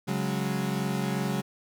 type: chord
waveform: 35% pulse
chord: C# suspended fourth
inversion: none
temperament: equal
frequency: 138.59 / 185 / 207.7 Hz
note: C#3 / F#3 / G#3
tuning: 0 / 0 / 0 cents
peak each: -30 / -29 / -30 dBFS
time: 0.07-1.42 s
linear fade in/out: 20 ms
effects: none